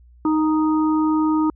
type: harmonic tone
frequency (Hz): 311.1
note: D#4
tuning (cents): 0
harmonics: 1 / 3 / 4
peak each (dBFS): -16 / -26 / -28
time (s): 0.25-1.5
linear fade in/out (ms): 2
effects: added 60 Hz sine -46 dBFS peak until 1.55 s